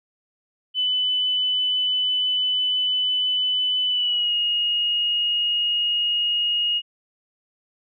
sine tone with pitch glide, 3002 to 2870 Hz, F#7 to F7, +24 to +47 cents, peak -19 dBFS, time 0.74-6.82 s, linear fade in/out 50 ms, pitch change -77 cents, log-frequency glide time 3.88-4.34 s, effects none

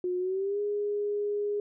sine tone with pitch glide, 361 to 412.3 Hz, F#4 to G#4, -43 to -13 cents, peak -27 dBFS, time 0.04-1.6 s, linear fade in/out 2 ms, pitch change +230 cents, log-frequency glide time 0.18-0.6 s, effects none

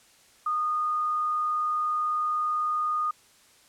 sine tone, 1229 Hz, D#6, 22 cents flat, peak -24 dBFS, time 0.46-3.11 s, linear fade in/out 5 ms, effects white hiss -58 dBFS RMS until 3.68 s + low-pass 10000 Hz 12 dB/octave

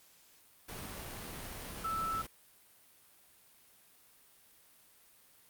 sine tone in noise, 1318.5 Hz, E6, in tune, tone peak -33 dBFS, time 1.84-2.22 s, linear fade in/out 10 ms, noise pink, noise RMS -44 dBFS, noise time 0.68-2.27 s, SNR +8 dB, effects white hiss -63 dBFS RMS until 5.49 s + Opus 48 kbps

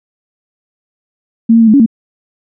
sine tone with pitch steps, 227.5 / 229.5 / 225.8 / 214.5 / 281.1 / 225.5 Hz, A#3 / A#3 / A3 / A3 / C#4 / A3, -42 / -27 / +45 / -44 / +24 / +43 cents, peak -3 dBFS, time 1.49-1.862 s, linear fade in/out 10 ms, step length 62 ms, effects none

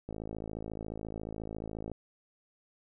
click train, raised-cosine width 2 ms, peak -26 dBFS, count 100, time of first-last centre 0.09-1.917 s, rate 54.2 Hz, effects none

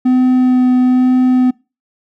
triangle tone with vibrato, 253.3 Hz, B3, 44 cents sharp, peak -6 dBFS, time 0.05-1.51 s, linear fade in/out 10 ms, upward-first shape sine, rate 1.1 Hz, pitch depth 9 cents each way, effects noise-tail reverb RT60 0.3 s tail -24 dB re dry

